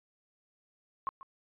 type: tone with echo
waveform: sine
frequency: 1077 Hz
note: C6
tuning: 50 cents sharp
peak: -30 dBFS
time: 1.07-1.09 s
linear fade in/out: 0 ms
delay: 140 ms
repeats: 1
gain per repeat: -15 dB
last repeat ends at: 1.23 s
effects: resampled to 8000 Hz